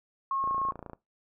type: tone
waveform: sine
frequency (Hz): 1084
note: C#6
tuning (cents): -39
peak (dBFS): -27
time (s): 0.31-0.71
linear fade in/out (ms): 2
type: click train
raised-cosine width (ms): 1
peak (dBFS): -27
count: 15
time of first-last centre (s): 0.44-0.933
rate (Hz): 28.4
effects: noise-tail reverb RT60 0.2 s tail -21 dB re dry